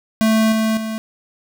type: tone with level steps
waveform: square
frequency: 220.4 Hz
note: A3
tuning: 3 cents sharp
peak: -13 / -16 / -23 dBFS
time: 0.21-0.98 s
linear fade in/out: 0 ms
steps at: 0.52 / 0.77 s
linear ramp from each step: 2 ms
effects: none